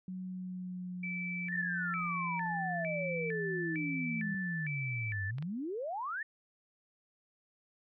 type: tone with pitch glide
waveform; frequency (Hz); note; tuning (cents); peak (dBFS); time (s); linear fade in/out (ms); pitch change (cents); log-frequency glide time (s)
sine; 185 to 164.82; F#3 to E3; 0 to 0; -38; 0.08-4.35; 2; -200; 0.23-3.67
type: tone with vibrato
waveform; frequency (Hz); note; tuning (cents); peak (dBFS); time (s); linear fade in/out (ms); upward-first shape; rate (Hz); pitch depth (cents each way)
sine; 2018; B6; +37; -37; 1.03-5.31; 5; square; 1.1; 240
type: exponential two-way sweep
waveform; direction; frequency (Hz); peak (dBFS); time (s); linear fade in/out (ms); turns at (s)
sine; down then up; 1864.7 to 94.5 to 1864.7; -35; 1.52-6.23; 5; 5.26
type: clicks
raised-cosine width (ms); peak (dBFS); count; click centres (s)
0.3; -33; 2; 5.384 / 5.425
effects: none